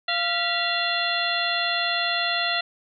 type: harmonic tone with a mistuned harmonic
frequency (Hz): 690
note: F5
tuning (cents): -21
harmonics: 1 / 2 / 3 / 4 / 5 / 6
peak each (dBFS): -29 / -29 / -29 / -29 / -29 / -29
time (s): 0.08-2.61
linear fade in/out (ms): 5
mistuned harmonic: 3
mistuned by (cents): -99
effects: none